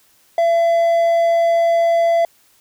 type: tone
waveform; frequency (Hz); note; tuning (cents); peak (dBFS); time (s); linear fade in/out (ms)
triangle; 674; E5; +38; -10; 0.38-2.25; 2
effects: white hiss -55 dBFS RMS until 2.6 s